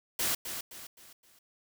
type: noise with echo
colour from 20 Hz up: white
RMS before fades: -30 dBFS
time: 0.19-0.35 s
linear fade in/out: 5 ms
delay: 260 ms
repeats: 4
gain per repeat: -8 dB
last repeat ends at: 1.39 s
effects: none